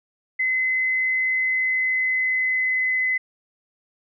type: tone with pitch glide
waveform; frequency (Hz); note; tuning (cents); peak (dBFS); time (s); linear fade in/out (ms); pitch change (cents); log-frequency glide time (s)
sine; 2041 to 2028; C7 to B6; -44 to +45; -19; 0.39-3.18; 10; -11; 1.33-3.02
effects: none